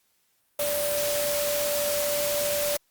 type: tone in noise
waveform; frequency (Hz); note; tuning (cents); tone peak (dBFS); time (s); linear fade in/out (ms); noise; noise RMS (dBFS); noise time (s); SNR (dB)
sine; 583; D5; -13; -26; 0.59-2.77; 5; white; -29; 0.59-2.77; 0
effects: white hiss -69 dBFS RMS until 2.9 s + Opus 48 kbps